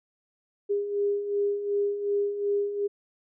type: beating tone pair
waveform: sine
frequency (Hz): 404 / 406.7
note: G#4 / G#4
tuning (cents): -48 / -36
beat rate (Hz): 2.7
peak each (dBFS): -32 / -25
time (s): 0.69-2.88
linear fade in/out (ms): 20
effects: none